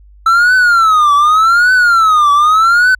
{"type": "tone with vibrato", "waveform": "triangle", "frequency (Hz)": 1318.5, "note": "E6", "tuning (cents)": 0, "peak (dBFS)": -4, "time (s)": [0.26, 2.95], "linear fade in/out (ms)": 5, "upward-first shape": "triangle", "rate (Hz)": 0.85, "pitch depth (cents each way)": 250, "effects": ["added 50 Hz sine -38 dBFS peak until 2.99 s"]}